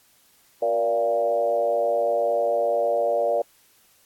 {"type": "tone with frequency modulation", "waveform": "sine", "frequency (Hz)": 581, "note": "D5", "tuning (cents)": -19, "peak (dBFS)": -19, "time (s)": [0.62, 3.42], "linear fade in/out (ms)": 5, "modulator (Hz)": 109, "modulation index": 1.1, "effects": ["white hiss -59 dBFS RMS until 4.05 s", "AAC 64 kbps"]}